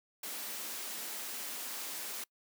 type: high-pass noise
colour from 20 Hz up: white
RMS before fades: -41 dBFS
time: 0.23-2.24 s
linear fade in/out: 5 ms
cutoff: 200 Hz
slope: 48 dB/octave
effects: noise-tail reverb RT60 0.1 s tail -24 dB re dry